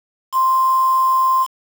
sine tone with quantisation, 1046.5 Hz, C6, in tune, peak -12 dBFS, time 0.32-1.47 s, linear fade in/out 50 ms, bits 5, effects none

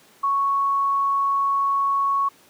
sine tone, 1108.7 Hz, C#6, in tune, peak -18 dBFS, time 0.23-2.29 s, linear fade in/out 10 ms, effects pink hiss -53 dBFS RMS until 2.49 s + high-pass 200 Hz 12 dB/octave

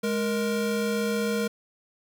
square tone pair together, 208.8 / 468.7 Hz, G#3 / A#4, +10 / +9 cents, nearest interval octave + major second, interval 1399 cents, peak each -28 dBFS, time 0.03-1.48 s, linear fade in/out 10 ms, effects none

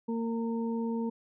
harmonic tone, 229.4 Hz, A#3, 28 cents flat, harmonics 1 / 2 / 4, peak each -30 / -36 / -42 dBFS, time 0.08-1.1 s, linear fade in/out 10 ms, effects none

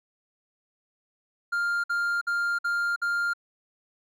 triangle tone bursts, 1400 Hz, F6, 4 cents sharp, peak -22 dBFS, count 5, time 1.52-3.336 s, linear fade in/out 10 ms, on 320 ms, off 54 ms, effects none

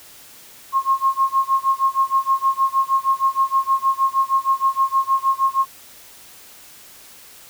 sine tone with tremolo, 1076 Hz, C6, 48 cents sharp, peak -12 dBFS, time 0.72-5.66 s, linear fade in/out 50 ms, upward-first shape sine, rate 6.4 Hz, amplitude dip 95%, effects white hiss -44 dBFS RMS until 7.49 s

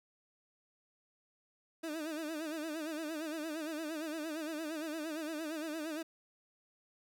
30% pulse tone with vibrato, 313.1 Hz, D#4, 11 cents sharp, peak -35 dBFS, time 1.83-6.03 s, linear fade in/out 10 ms, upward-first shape sine, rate 8.7 Hz, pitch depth 98 cents each way, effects none

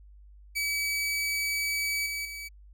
sawtooth tone with level steps, 2286 Hz, D7, 47 cents flat, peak -24 / -28 / -34 dBFS, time 0.55-2.49 s, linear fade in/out 20 ms, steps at 2.06 / 2.25 s, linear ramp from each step 2 ms, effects added 50 Hz sine -49 dBFS peak until 2.73 s

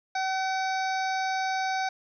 harmonic tone, 760 Hz, F#5, 46 cents sharp, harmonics 1 / 2 / 3 / 5 / 6 / 7 / 8, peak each -27 / -33 / -37 / -41 / -43 / -44 / -45 dBFS, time 0.15-1.89 s, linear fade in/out 5 ms, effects 11-bit

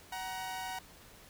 sawtooth tone pair together, 749 / 944.3 Hz, F#5 / A#5, +21 / +22 cents, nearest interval major third, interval 401 cents, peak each -36 / -38 dBFS, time 0.12-0.79 s, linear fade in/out 5 ms, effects pink hiss -56 dBFS RMS until 1.29 s

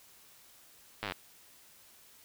slowing click train, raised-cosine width 0.3 ms, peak -19 dBFS, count 10, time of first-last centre 1.03-1.121 s, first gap 9 ms, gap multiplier 1.03, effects white hiss -59 dBFS RMS until 2.24 s

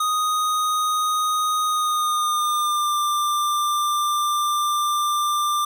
square tone with pitch glide, 1244.5 to 1188.3 Hz, D#6 to D6, 0 to +20 cents, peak -20 dBFS, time 0-5.65 s, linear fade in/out 5 ms, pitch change -80 cents, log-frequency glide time 1.65-2.97 s, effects none

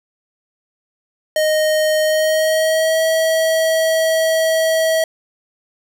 square tone with pitch glide, 620 to 644.1 Hz, D#5 to E5, -6 to -40 cents, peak -14 dBFS, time 1.36-5.04 s, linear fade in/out 2 ms, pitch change +66 cents, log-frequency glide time 2.02-3.03 s, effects none

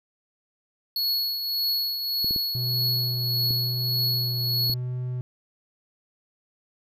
square tone with tremolo, 4361 Hz, C#8, 29 cents flat, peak -22 dBFS, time 0.96-4.74 s, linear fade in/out 2 ms, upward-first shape triangle, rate 1.7 Hz, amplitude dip 55%
clicks, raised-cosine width 3 ms, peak -22 dBFS, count 5, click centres 2.245 / 2.309 / 2.362 / 3.508 / 4.698 s
triangle tone with vibrato, 124.5 Hz, B2, 14 cents sharp, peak -25 dBFS, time 2.55-5.21 s, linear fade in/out 0 ms, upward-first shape sine, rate 0.91 Hz, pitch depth 15 cents each way
effects none

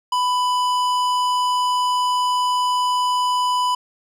sine tone with tanh clipping, 995 Hz, B5, 13 cents sharp, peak -19 dBFS, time 0.12-3.75 s, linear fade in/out 5 ms, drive 16 dB, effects none

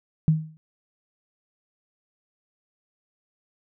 sine tone with exponential decay, 157.2 Hz, D#3, 18 cents sharp, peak -12 dBFS, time 0.28-0.57 s, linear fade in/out 0 ms, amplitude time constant 62 ms, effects none

